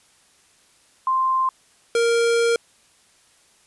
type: tone pair in turn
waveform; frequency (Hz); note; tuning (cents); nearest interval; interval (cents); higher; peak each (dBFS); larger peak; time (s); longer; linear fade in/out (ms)
sine / square; 1046.5 / 466.2; C6 / A#4; 0 / 0; octave + major second; 1400; first; -17; neither; 1.07-1.49 / 1.95-2.56; second; 2
effects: white hiss -57 dBFS RMS until 3.66 s + resampled to 24000 Hz